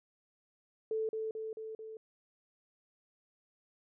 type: tone with echo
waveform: sine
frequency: 440 Hz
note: A4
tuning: in tune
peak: -31 dBFS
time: 0.91-1.09 s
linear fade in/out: 2 ms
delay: 220 ms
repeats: 4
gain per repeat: -3 dB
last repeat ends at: 1.97 s
effects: none